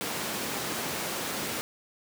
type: high-pass noise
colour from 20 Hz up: pink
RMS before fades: -33 dBFS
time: 0.01-1.61 s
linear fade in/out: 0 ms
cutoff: 200 Hz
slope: 12 dB/octave
effects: none